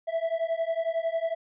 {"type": "beating tone pair", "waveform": "triangle", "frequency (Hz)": [654, 665], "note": ["E5", "E5"], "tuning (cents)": [-14, 15], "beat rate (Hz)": 11, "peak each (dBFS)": -27, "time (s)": [0.07, 1.35], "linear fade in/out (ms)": 20, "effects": ["resampled to 8000 Hz"]}